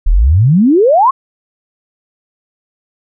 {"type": "exponential sweep", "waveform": "sine", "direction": "up", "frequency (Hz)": [33.45, 1127], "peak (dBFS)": -5, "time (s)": [0.06, 1.11], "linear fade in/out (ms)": 10, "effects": []}